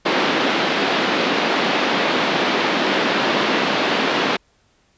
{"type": "band-pass noise", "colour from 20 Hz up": "pink", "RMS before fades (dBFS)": -19, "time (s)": [0.05, 4.37], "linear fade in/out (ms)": 10, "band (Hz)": [220, 4000], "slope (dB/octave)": 24, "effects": ["pink hiss -60 dBFS RMS until 4.97 s", "resampled to 16000 Hz"]}